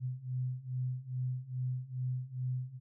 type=beating tone pair; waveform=sine; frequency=125.9 / 128.3 Hz; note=B2 / C3; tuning=+34 / -34 cents; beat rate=2.4 Hz; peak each=-38 / -36 dBFS; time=0-2.8 s; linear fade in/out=50 ms; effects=none